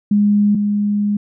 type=tone pair in turn; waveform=sine; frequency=206 / 206 Hz; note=G#3 / G#3; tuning=-14 / -14 cents; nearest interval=unison; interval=0 cents; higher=neither; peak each=-10 / -14 dBFS; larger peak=first; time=0.11-0.55 / 0.55-1.17 s; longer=second; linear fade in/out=5 ms; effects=none